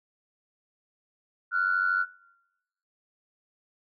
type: tone pair together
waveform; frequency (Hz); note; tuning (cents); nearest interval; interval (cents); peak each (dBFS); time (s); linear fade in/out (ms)
sine; 1384 / 1477.2; F6 / F#6; -16 / -3; minor second; 113; -25; 1.51-2.06; 50
effects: noise-tail reverb RT60 0.9 s tail -23 dB re dry + tanh soft clip ceiling -15 dBFS